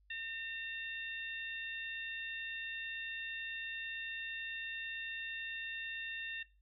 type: harmonic tone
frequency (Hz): 909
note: A#5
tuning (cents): -44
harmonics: 2 / 3 / 4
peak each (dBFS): -42 / -44 / -48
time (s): 0.1-6.43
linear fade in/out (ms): 5
effects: noise-tail reverb RT60 0.3 s tail -19 dB re dry + added 50 Hz sine -66 dBFS peak until 6.61 s

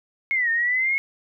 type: linear two-way sweep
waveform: sine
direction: down then up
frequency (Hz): 2189 to 1816 to 2189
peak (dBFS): -19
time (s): 0.31-0.98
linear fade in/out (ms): 0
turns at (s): 0.5
effects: none

